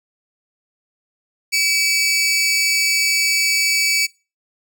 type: tone pair together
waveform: 20% pulse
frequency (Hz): 2283 / 2617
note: D7 / E7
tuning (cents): -50 / -13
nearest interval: major second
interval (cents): 237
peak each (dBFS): -11 / -20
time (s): 1.52-4.07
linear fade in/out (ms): 20
effects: noise-tail reverb RT60 0.3 s tail -22 dB re dry